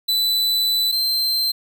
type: tone pair in turn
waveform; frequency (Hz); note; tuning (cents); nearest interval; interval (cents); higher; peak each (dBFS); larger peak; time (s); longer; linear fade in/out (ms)
45% pulse; 3992 / 4121; B7 / C8; +18 / -27; minor second; 55; second; -17; neither; 0.08-0.92 / 0.92-1.52; first; 10
effects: none